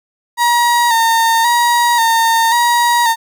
35% pulse tone with vibrato, 932.3 Hz, A#5, in tune, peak -8 dBFS, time 0.37-3.16 s, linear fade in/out 50 ms, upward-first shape square, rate 0.93 Hz, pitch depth 39 cents each way, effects none

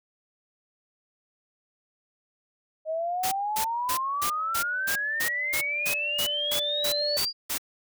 sine exponential sweep, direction up, 622.3 to 4852 Hz, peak -26 dBFS, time 2.85-7.33 s, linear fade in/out 50 ms
triangle tone with exponential growth, 587.3 Hz, D5, in tune, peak -25 dBFS, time 3.16-7.17 s, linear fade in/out 0 ms, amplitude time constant 870 ms
white noise bursts, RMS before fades -29 dBFS, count 14, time 3.23-7.582 s, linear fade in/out 10 ms, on 88 ms, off 240 ms
effects none

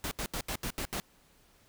pink noise bursts, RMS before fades -35 dBFS, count 7, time 0.04-1 s, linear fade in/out 0 ms, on 72 ms, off 76 ms, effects pink hiss -64 dBFS RMS until 1.68 s

